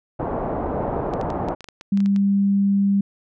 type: low-pass noise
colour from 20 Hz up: white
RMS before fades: -25 dBFS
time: 0.19-1.55 s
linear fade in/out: 10 ms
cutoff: 840 Hz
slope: 24 dB/octave
type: clicks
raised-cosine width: 0.2 ms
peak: -21 dBFS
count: 12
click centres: 1.137 / 1.213 / 1.303 / 1.486 / 1.607 / 1.643 / 1.687 / 1.811 / 1.974 / 2.004 / 2.06 / 2.162 s
type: tone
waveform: sine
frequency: 198.7 Hz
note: G3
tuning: 24 cents sharp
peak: -15 dBFS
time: 1.92-3.01 s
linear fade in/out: 5 ms
effects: none